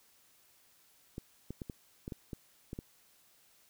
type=clicks; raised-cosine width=3 ms; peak=-27 dBFS; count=9; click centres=1.181 / 1.506 / 1.618 / 1.698 / 2.079 / 2.122 / 2.332 / 2.731 / 2.789 s; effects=white hiss -66 dBFS RMS until 3.69 s